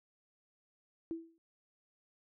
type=tone with exponential decay; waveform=sine; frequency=329.6 Hz; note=E4; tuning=in tune; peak=-33 dBFS; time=1.11-1.38 s; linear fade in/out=0 ms; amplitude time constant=58 ms; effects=none